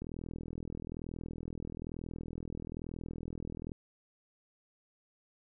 click train, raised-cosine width 3 ms, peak -28 dBFS, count 153, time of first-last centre 0.02-3.718 s, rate 41.1 Hz, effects none

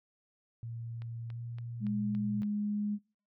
sine tone with pitch glide, 116 to 117.96 Hz, A#2 to A#2, -8 to +21 cents, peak -38 dBFS, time 0.63-2.42 s, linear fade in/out 0 ms, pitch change +29 cents, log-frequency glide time 1.3-1.39 s
click train, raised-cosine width 0.3 ms, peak -37 dBFS, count 6, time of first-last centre 1.02-2.432 s, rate 3.54 Hz
sine tone, 207.4 Hz, G#3, 2 cents flat, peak -30 dBFS, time 1.8-2.99 s, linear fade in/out 50 ms
effects noise-tail reverb RT60 0.4 s tail -25 dB re dry

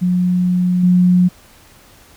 sine tone with level steps, 179.9 Hz, F#3, 48 cents flat, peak -12 / -8 dBFS, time 0.01-1.29 s, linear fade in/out 20 ms, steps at 0.83 s, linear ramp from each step 5 ms, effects pink hiss -46 dBFS RMS until 2.16 s

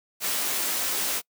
white noise with comb filter, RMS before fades -27 dBFS, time 0.2-1.22 s, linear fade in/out 50 ms, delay 17 ms, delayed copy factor +0.5, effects noise-tail reverb RT60 0.1 s tail -26 dB re dry + high-pass 200 Hz 12 dB/octave

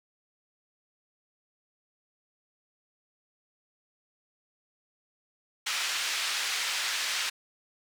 pink band-pass noise, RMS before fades -31 dBFS, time 5.66-7.3 s, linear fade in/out 10 ms, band 1900 to 6200 Hz, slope 12 dB/octave, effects none

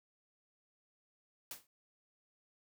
white noise with exponential decay, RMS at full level -41 dBFS, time 1.51-1.67 s, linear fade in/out 2 ms, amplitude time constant 34 ms, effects none

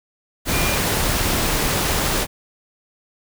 sine tone in noise, 2407 Hz, D7, 42 cents sharp, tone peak -27 dBFS, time 0.5-0.79 s, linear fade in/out 50 ms, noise pink, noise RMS -20 dBFS, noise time 0.45-2.27 s, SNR -10 dB, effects none

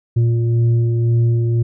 sine tone with frequency modulation, 116.54 Hz, A#2, in tune, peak -12 dBFS, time 0.16-1.63 s, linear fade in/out 10 ms, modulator 235 Hz, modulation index 0.41, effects none

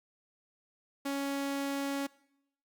sawtooth tone, 278.2 Hz, C#4, 6 cents sharp, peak -28 dBFS, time 1.05-2.07 s, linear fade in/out 10 ms, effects noise-tail reverb RT60 0.8 s tail -22 dB re dry + Opus 48 kbps

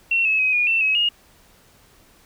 sine tone with pitch steps, 2718 / 2588 / 2530 / 2442 / 2682 / 2559 / 2857 Hz, F7 / E7 / D#7 / D#7 / E7 / D#7 / F7, -48 / -32 / +28 / -33 / +29 / +48 / +39 cents, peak -16 dBFS, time 0.11-1.09 s, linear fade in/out 5 ms, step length 140 ms, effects pink hiss -54 dBFS RMS until 2.25 s

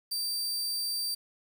sawtooth tone, 4669 Hz, D8, 11 cents flat, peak -27 dBFS, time 0.11-1.15 s, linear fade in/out 10 ms, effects 9-bit

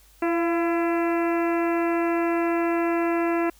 harmonic tone with a mistuned harmonic, 336.6 Hz, E4, 36 cents sharp, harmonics 1 / 2 / 3 / 4 / 5 / 6 / 7 / 8, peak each -22 / -28 / -32 / -34 / -36 / -38 / -39 / -40 dBFS, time 0.22-3.5 s, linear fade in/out 5 ms, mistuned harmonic 2, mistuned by +30 cents, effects added 50 Hz sine -55 dBFS peak until 3.59 s + white hiss -57 dBFS RMS until 3.59 s

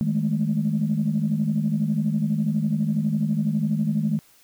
sine tone cluster, 157 / 206.7 / 218.8 Hz, D#3 / G#3 / A3, +16 / -8 / -9 cents, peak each -24 dBFS, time 0.01-4.19 s, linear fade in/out 0 ms, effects tanh soft clip ceiling -12 dBFS + white hiss -56 dBFS RMS until 4.43 s

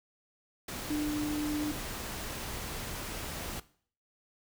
sine tone in noise, 299.1 Hz, D4, 32 cents sharp, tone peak -29 dBFS, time 0.9-1.72 s, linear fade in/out 5 ms, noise pink, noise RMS -39 dBFS, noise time 0.68-3.6 s, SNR +7 dB, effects noise-tail reverb RT60 0.5 s tail -18 dB re dry

